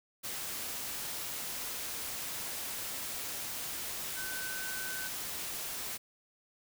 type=tone in noise; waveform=sine; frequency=1520 Hz; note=F#6; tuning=46 cents sharp; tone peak=-40 dBFS; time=4.16-5.09 s; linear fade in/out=20 ms; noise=white; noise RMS=-39 dBFS; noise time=0.23-5.98 s; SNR=-4 dB; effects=none